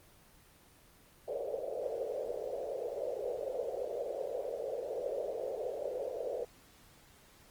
white band-pass noise, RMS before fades -38 dBFS, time 1.27-6.45 s, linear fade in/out 10 ms, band 440 to 580 Hz, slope 48 dB/octave, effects pink hiss -61 dBFS RMS until 7.5 s + Opus 24 kbps

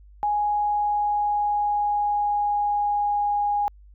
sine tone with pitch glide, 830.6 to 822.5 Hz, G#5 to G#5, 0 to -17 cents, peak -20 dBFS, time 0.23-3.68 s, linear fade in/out 0 ms, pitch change -17 cents, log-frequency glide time 0.4-3.34 s, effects added 50 Hz sine -46 dBFS peak until 3.94 s

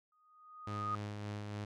sine tone with exponential growth, 1242 Hz, D#6, 3 cents flat, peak -32 dBFS, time 0.12-0.95 s, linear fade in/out 2 ms, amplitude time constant 180 ms
sawtooth tone with tremolo, 103.83 Hz, G#2, in tune, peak -35 dBFS, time 0.67-1.65 s, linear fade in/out 5 ms, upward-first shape sine, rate 3.5 Hz, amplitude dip 30%
effects low-pass 6000 Hz 12 dB/octave

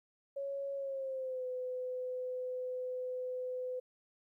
sine tone with pitch glide, 554.4 to 505.5 Hz, C#5 to B4, 0 to +40 cents, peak -36 dBFS, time 0.36-3.8 s, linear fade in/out 10 ms, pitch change -160 cents, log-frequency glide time 0.75-1.46 s, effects 13-bit

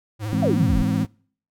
square tone with vibrato, 106.2 Hz, G#2, 39 cents sharp, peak -26 dBFS, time 0.19-1.07 s, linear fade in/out 50 ms, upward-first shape triangle, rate 16 Hz, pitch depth 99 cents each way
sine chord, E augmented, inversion none, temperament equal, 164.81 / 207.7 / 261.6 Hz, E3 / G#3 / B#3, 0 / 0 / 0 cents, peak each -24 dBFS, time 0.33-1.05 s, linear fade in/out 0 ms
sine exponential sweep, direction down, 760 to 30.83 Hz, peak -19 dBFS, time 0.42-0.83 s, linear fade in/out 10 ms
effects noise-tail reverb RT60 0.5 s tail -25 dB re dry

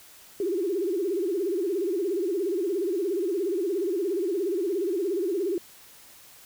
sine tone with vibrato, 370 Hz, F#4, in tune, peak -24 dBFS, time 0.4-5.58 s, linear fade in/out 2 ms, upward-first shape sine, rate 17 Hz, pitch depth 190 cents each way, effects white hiss -51 dBFS RMS until 6.45 s

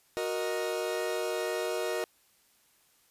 40% pulse chord, D# minor, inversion first, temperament equal with one note detuned, 367.7 / 466.2 / 622.3 Hz, F#4 / A#4 / D#5, -11 / 0 / 0 cents, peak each -34 / -33 / -34 dBFS, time 0.17-2.04 s, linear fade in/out 0 ms, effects white hiss -66 dBFS RMS until 3.1 s + resampled to 32000 Hz

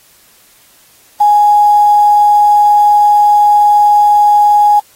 sine tone with quantisation, 830.6 Hz, G#5, in tune, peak -4 dBFS, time 1.2-4.8 s, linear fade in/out 10 ms, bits 5, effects white hiss -46 dBFS RMS until 4.95 s + AAC 48 kbps

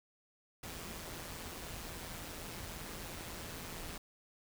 pink noise with amplitude modulation, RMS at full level -43 dBFS, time 0.63-3.98 s, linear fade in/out 5 ms, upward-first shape sine, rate 168 Hz, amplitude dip 55%, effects none

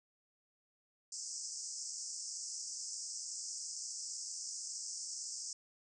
pink band-pass noise, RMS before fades -44 dBFS, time 1.12-5.53 s, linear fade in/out 2 ms, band 5000 to 8300 Hz, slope 96 dB/octave, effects none

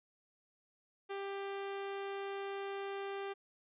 sawtooth tone, 395.2 Hz, G4, 14 cents sharp, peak -35 dBFS, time 1.09-3.34 s, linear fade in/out 20 ms, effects resampled to 8000 Hz

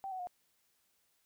sine tone with pitch steps, 777 / 746.6 / 717.5 Hz, G5 / F#5 / F5, -16 / +15 / +47 cents, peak -38 dBFS, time 0.04-0.271 s, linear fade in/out 0 ms, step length 77 ms, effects white hiss -75 dBFS RMS until 1.25 s

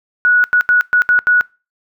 sine tone bursts at uneven times, 1465 Hz, F#6, 18 cents flat, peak -8 dBFS, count 6, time 0.25-0.44 / 0.53-0.61 / 0.69-0.81 / 0.93-1.02 / 1.09-1.19 / 1.27-1.41 s, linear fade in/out 0 ms, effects noise-tail reverb RT60 0.3 s tail -24 dB re dry

